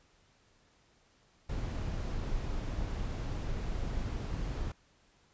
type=noise; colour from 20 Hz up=brown; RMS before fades=-35 dBFS; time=1.49-4.72 s; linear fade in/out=5 ms; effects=pink hiss -67 dBFS RMS until 5.33 s + resampled to 16000 Hz